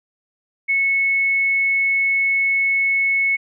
sine tone, 2200 Hz, C#7, 14 cents flat, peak -15 dBFS, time 0.68-3.37 s, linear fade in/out 20 ms, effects none

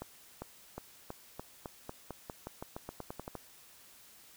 accelerating click train, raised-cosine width 1 ms, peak -26 dBFS, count 18, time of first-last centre 0.02-3.353 s, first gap 400 ms, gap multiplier 0.9, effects white hiss -58 dBFS RMS until 4.36 s

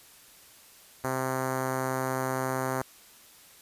5% pulse tone with notch filter, 130.81 Hz, C3, in tune, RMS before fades -30 dBFS, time 1.04-2.82 s, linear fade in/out 2 ms, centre 3500 Hz, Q 0.59, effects white hiss -54 dBFS RMS until 3.61 s + resampled to 32000 Hz

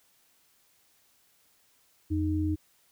sine tone pair together, 86.7 / 309 Hz, F2 / D#4, -12 / -12 cents, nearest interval octave + minor seventh, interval 2200 cents, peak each -28 dBFS, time 2.1-2.56 s, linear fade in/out 20 ms, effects white hiss -66 dBFS RMS until 2.91 s

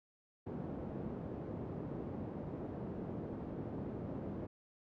pink band-pass noise, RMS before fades -43 dBFS, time 0.46-4.47 s, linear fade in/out 10 ms, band 120 to 450 Hz, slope 12 dB/octave, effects none

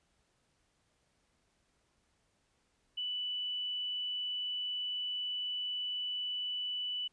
sine tone, 2974 Hz, F#7, 8 cents sharp, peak -34 dBFS, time 2.97-7.08 s, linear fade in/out 10 ms, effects pink hiss -75 dBFS RMS until 7.12 s + resampled to 22050 Hz

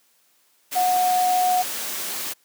sine tone in noise, 730 Hz, F#5, 24 cents flat, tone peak -17 dBFS, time 0.75-1.63 s, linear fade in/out 20 ms, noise white, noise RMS -29 dBFS, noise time 0.71-2.34 s, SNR +9 dB, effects white hiss -62 dBFS RMS until 2.44 s + high-pass 200 Hz 12 dB/octave

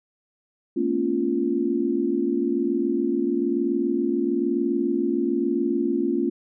sine tone cluster, 219.3 / 240.3 / 280.5 / 347.4 Hz, A3 / B3 / C#4 / F4, -6 / -47 / +21 / -9 cents, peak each -30 / -27 / -25 / -24 dBFS, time 0.76-6.3 s, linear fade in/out 10 ms, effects none

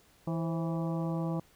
harmonic tone with a mistuned harmonic, 164.4 Hz, E3, 4 cents flat, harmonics 1 / 2 / 3 / 4 / 5 / 6 / 7, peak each -31 / -37 / -41 / -43 / -45 / -47 / -48 dBFS, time 0.27-1.4 s, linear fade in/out 5 ms, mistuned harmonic 3, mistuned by +100 cents, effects pink hiss -63 dBFS RMS until 1.55 s

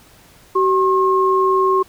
sine tone pair together, 380 / 1074.8 Hz, F#4 / C6, +46 / +46 cents, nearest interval octave + tritone, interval 1800 cents, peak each -15 dBFS, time 0.55-1.83 s, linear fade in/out 10 ms, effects pink hiss -48 dBFS RMS until 1.88 s

